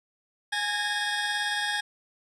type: tone cluster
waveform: 25% pulse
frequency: 833 / 1648 / 1828 Hz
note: G#5 / G#6 / A#6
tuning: +5 / -14 / -34 cents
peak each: -28 / -26 / -28 dBFS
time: 0.52-1.81 s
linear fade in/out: 10 ms
effects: resampled to 22050 Hz